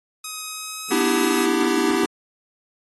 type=tone with pitch glide; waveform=5% pulse; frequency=1262 to 1282.6 Hz; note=D#6 to E6; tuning=+24 to -48 cents; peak=-18 dBFS; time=0.24-1.46 s; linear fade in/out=5 ms; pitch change=+28 cents; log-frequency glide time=0.45-1.06 s
type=chord; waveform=square; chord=E minor seventh; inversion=second; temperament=equal with one note detuned; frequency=246.9 / 299.7 / 329.6 / 392 Hz; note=B3 / D4 / E4 / G4; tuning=0 / +35 / 0 / 0 cents; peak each=-26 / -26 / -24 / -24 dBFS; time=0.91-2.06 s; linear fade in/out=5 ms
effects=AAC 32 kbps